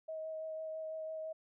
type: tone with vibrato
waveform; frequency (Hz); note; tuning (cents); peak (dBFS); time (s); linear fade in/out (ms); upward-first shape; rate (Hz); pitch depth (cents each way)
sine; 634; D#5; +32; -39; 0.08-1.33; 10; sine; 6; 11
effects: none